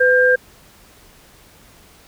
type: tone pair together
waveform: sine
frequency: 503 / 1597 Hz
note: B4 / G6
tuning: +32 / +32 cents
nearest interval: octave + minor sixth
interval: 2000 cents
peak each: -13 dBFS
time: 0-0.36 s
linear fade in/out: 10 ms
effects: pink hiss -48 dBFS RMS until 2.07 s